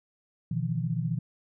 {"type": "tone cluster", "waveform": "sine", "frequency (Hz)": [122.5, 155.5, 170.1], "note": ["B2", "D#3", "F3"], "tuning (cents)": [-14, -1, -45], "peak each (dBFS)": -31, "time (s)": [0.51, 1.19], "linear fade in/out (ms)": 5, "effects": []}